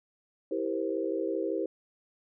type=chord; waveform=sine; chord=C dominant seventh; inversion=first; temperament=just; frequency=327 / 392.4 / 470.9 / 523.3 Hz; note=E4 / G4 / Bb4 / C5; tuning=-14 / +2 / +18 / 0 cents; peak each=-33 / -33 / -35 / -35 dBFS; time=0.51-1.66 s; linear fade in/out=5 ms; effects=none